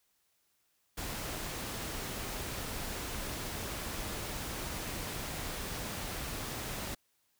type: noise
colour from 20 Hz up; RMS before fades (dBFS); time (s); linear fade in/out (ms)
pink; -39; 0.97-6.95; 10
effects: white hiss -75 dBFS RMS until 7.39 s